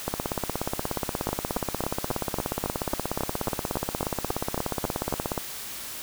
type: two click trains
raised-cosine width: 1 ms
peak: -12 / -12 dBFS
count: 90 / 15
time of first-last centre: 0.08-5.378 / 1.29-5.126 s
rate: 16.8 / 3.65 Hz
effects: white hiss -37 dBFS RMS until 6.02 s